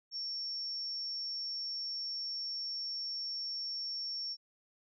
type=tone; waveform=sine; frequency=5470 Hz; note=F8; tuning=37 cents flat; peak=-36 dBFS; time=0.11-4.37 s; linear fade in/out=50 ms; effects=none

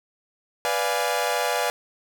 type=chord; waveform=sawtooth; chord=B diminished seventh; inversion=none; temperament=equal; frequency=493.9 / 587.3 / 698.5 / 830.6 Hz; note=B4 / D5 / F5 / Ab5; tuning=0 / 0 / 0 / 0 cents; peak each=-24 dBFS; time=0.65-1.7 s; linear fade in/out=0 ms; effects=none

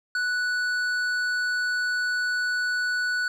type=tone with hard clipping; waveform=triangle; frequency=1480 Hz; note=F#6; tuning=in tune; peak=-25 dBFS; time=0.15-3.28 s; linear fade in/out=2 ms; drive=12 dB; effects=none

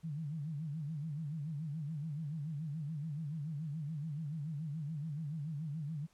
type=tone with vibrato; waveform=sine; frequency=152.2 Hz; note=D#3; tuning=38 cents flat; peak=-37 dBFS; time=0.03-6.07 s; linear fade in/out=20 ms; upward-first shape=sine; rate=7 Hz; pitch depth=140 cents each way; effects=pink hiss -71 dBFS RMS until 6.13 s + low-pass 11000 Hz 12 dB/octave

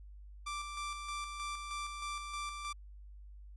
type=tone with tremolo; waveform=sawtooth; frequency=1174.7 Hz; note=D6; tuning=in tune; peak=-34 dBFS; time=0.46-2.73 s; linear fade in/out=10 ms; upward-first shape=square; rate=3.2 Hz; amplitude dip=40%; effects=added 50 Hz sine -49 dBFS peak until 3.56 s + resampled to 24000 Hz

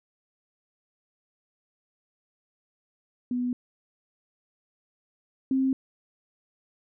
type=tone pair in turn; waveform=sine; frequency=246.9 / 265 Hz; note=B3 / C4; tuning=0 / +22 cents; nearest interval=minor second; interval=122 cents; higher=second; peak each=-25 / -21 dBFS; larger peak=second; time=3.31-3.53 / 5.51-5.73 s; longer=neither; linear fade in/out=2 ms; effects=none

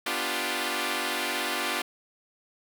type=chord; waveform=5% pulse; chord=G dominant seventh; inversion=first; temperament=equal; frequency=246.9 / 293.7 / 349.2 / 392 Hz; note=B3 / D4 / F4 / G4; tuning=0 / 0 / 0 / 0 cents; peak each=-23 / -22 / -20 / -23 dBFS; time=0.06-1.82 s; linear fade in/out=5 ms; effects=none

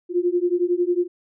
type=beating tone pair; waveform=sine; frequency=347.8 / 358.8 Hz; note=F4 / F4; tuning=-7 / +47 cents; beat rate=11 Hz; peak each=-21 dBFS; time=0.09-1.08 s; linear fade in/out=50 ms; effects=none

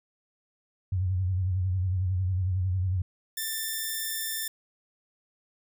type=tone with vibrato; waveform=sine; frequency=92.5 Hz; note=F#2; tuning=in tune; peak=-24 dBFS; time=0.92-3.02 s; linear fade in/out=5 ms; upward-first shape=sine; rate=11 Hz; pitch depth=72 cents each way
type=tone; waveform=5% pulse; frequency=1781 Hz; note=A6; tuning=21 cents sharp; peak=-19 dBFS; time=3.37-4.48 s; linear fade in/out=5 ms
effects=none

